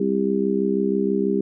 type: harmonic tone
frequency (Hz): 66.2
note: C2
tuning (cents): +21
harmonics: 3 / 4 / 5 / 6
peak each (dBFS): -23 / -26 / -26 / -22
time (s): 0-1.41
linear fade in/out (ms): 5
effects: none